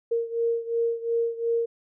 sine beating tone pair, 463.1 / 465.9 Hz, A#4 / A#4, -11 / -1 cents, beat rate 2.8 Hz, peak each -25 / -28 dBFS, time 0.11-1.66 s, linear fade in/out 10 ms, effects none

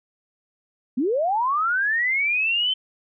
sine linear sweep, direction up, 224.8 to 3097 Hz, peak -19 dBFS, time 0.97-2.74 s, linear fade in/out 10 ms, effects none

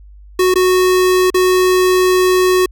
square tone with dropouts, 368.3 Hz, F#4, 8 cents flat, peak -10 dBFS, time 0.39-2.66 s, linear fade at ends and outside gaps 5 ms, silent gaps 0.541-0.556 / 1.303-1.343 s, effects added 50 Hz sine -36 dBFS peak until 2.71 s

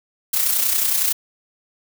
blue noise with amplitude modulation, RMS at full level -17 dBFS, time 0.33-1.13 s, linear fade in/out 10 ms, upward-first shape sine, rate 30.9 Hz, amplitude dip 50%, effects none

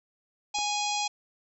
harmonic tone, 828 Hz, G#5, 5 cents flat, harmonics 1 / 3 / 4 / 5 / 6 / 7 / 8 / 9, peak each -30 / -35 / -36 / -37 / -38 / -38 / -39 / -40 dBFS, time 0.54-1.08 s, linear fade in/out 10 ms
clicks, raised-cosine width 1 ms, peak -32 dBFS, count 2, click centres 0.586 / 0.589 s
effects none

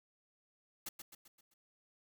white noise with echo, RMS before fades -43 dBFS, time 0.86-0.89 s, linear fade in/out 5 ms, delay 130 ms, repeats 5, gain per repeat -6 dB, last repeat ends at 1.54 s, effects none

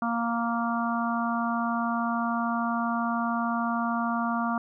harmonic tone, 233.1 Hz, A#3, in tune, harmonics 1 / 3 / 4 / 5 / 6, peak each -28 / -32 / -34 / -31 / -35 dBFS, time 0.02-4.58 s, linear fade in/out 2 ms, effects none

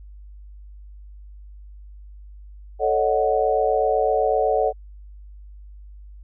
sine chord, D# half-diminished seventh, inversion second, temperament equal, 440 / 554.4 / 622.3 / 740 Hz, A4 / C#5 / D#5 / F#5, 0 / 0 / 0 / 0 cents, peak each -22 / -23 / -24 / -22 dBFS, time 2.79-4.73 s, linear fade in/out 50 ms, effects added 50 Hz sine -39 dBFS peak until 6.23 s

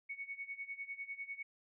sine tone with tremolo, 2223 Hz, C#7, 4 cents sharp, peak -39 dBFS, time 0.09-1.43 s, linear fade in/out 10 ms, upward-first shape sine, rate 10 Hz, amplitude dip 85%, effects none

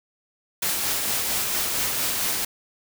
white noise with tremolo, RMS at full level -24 dBFS, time 0.62-2.45 s, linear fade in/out 5 ms, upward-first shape sine, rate 4.4 Hz, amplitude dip 25%, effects none

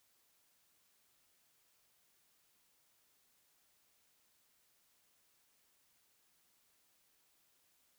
silence, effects white hiss -74 dBFS RMS until 7.98 s

